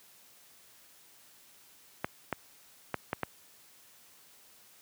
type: clicks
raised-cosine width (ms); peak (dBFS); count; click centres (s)
0.5; -15; 5; 2.045 / 2.327 / 2.943 / 3.131 / 3.233
effects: white hiss -59 dBFS RMS until 4.81 s + high-pass 80 Hz 12 dB/octave